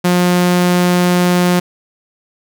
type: tone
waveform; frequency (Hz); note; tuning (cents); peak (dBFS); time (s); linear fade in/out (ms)
sawtooth; 178.1; F3; +34; -6; 0.04-1.6; 10
effects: none